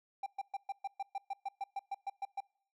triangle tone bursts, 790 Hz, G5, 13 cents sharp, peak -33 dBFS, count 15, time 0.23-2.405 s, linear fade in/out 5 ms, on 33 ms, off 120 ms, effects noise-tail reverb RT60 0.6 s tail -26 dB re dry

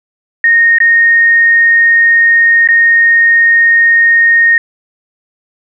sine tone with dropouts, 1852 Hz, A#6, 12 cents flat, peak -4 dBFS, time 0.44-4.58 s, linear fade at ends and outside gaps 2 ms, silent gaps 0.785-0.802 / 2.675-2.687 s, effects none

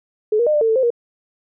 sine tone with pitch steps, 427.9 / 474.7 / 607 / 595 / 450.1 / 443.7 / 522 / 473.5 Hz, A4 / A#4 / D#5 / D5 / A4 / A4 / C5 / A#4, -48 / +31 / -43 / +22 / +39 / +14 / -4 / +27 cents, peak -13 dBFS, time 0.32-0.904 s, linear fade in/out 5 ms, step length 73 ms, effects none

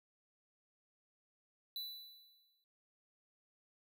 square tone with exponential decay, 3975 Hz, B7, 10 cents sharp, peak -40 dBFS, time 1.76-2.64 s, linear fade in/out 1 ms, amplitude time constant 190 ms, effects noise-tail reverb RT60 0.8 s tail -26 dB re dry

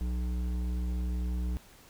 triangle tone with hard clipping, 60.8 Hz, B1, 26 cents flat, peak -31 dBFS, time 0.01-1.57 s, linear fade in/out 0 ms, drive 14 dB, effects pink hiss -56 dBFS RMS until 1.89 s

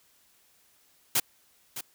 white noise with echo, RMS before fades -24 dBFS, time 1.15-1.2 s, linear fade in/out 5 ms, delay 610 ms, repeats 1, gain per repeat -12 dB, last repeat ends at 1.81 s, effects white hiss -64 dBFS RMS until 1.94 s

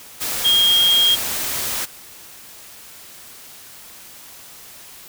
sine tone in noise, 3241 Hz, G#7, 43 cents flat, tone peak -12 dBFS, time 0.44-1.16 s, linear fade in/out 20 ms, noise white, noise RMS -24 dBFS, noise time 0.2-1.86 s, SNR +9 dB, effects white hiss -41 dBFS RMS until 5.08 s

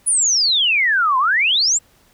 sine exponential two-way sweep, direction down then up, 10270 to 998 to 7880 Hz, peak -13 dBFS, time 0.06-1.79 s, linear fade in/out 20 ms, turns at 1.18 s, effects pink hiss -55 dBFS RMS until 2.13 s

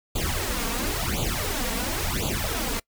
pink noise with flanger, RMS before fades -27 dBFS, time 0.15-2.8 s, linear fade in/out 10 ms, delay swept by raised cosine 0.27 to 4.37 ms, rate 0.95 Hz, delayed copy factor +0.9, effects noise-tail reverb RT60 0.1 s tail -24 dB re dry

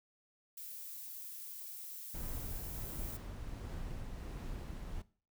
violet noise, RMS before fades -47 dBFS, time 0.57-3.17 s, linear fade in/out 5 ms
brown noise with tremolo, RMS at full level -42 dBFS, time 2.14-5.02 s, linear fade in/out 5 ms, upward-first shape triangle, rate 1.4 Hz, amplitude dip 25%
effects noise-tail reverb RT60 0.4 s tail -19 dB re dry

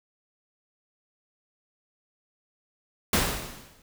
pink noise with exponential decay, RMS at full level -20 dBFS, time 3.13-3.82 s, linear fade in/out 2 ms, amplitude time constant 150 ms, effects none

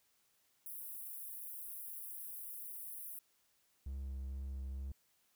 white high-pass noise, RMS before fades -47 dBFS, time 0.66-3.19 s, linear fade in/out 0 ms, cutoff 10000 Hz, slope 48 dB/octave
triangle tone with vibrato, 67 Hz, C2, 42 cents sharp, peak -38 dBFS, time 3.86-4.92 s, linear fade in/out 5 ms, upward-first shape triangle, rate 2.2 Hz, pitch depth 19 cents each way
effects white hiss -75 dBFS RMS until 5.35 s

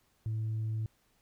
sine tone, 110 Hz, A2, in tune, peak -29 dBFS, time 0.26-0.86 s, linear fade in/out 0 ms, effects tanh soft clip ceiling -29 dBFS + pink hiss -71 dBFS RMS until 1.21 s

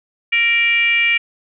sine tone with frequency modulation, 2349 Hz, D7, in tune, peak -12 dBFS, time 0.32-1.18 s, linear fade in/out 10 ms, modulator 484 Hz, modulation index 0.8, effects none

